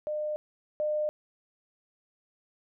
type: tone pair in turn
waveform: sine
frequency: 605 / 605 Hz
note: D#5 / D#5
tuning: -49 / -49 cents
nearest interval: unison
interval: 0 cents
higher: neither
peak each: -29 / -26 dBFS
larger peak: second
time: 0.07-0.36 / 0.8-1.09 s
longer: neither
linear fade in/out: 0 ms
effects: none